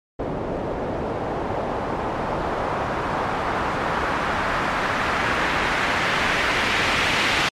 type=noise with low-pass filter sweep; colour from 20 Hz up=white; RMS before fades=-23 dBFS; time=0.19-7.49 s; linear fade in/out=5 ms; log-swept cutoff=550 to 2600 Hz; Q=1.2; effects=MP3 64 kbps